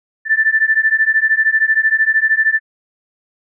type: beating tone pair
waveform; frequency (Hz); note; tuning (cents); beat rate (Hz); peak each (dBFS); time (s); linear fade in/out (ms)
sine; 1760 / 1773; A6 / A6; 0 / +13; 13; -14; 0.25-2.6; 50
effects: none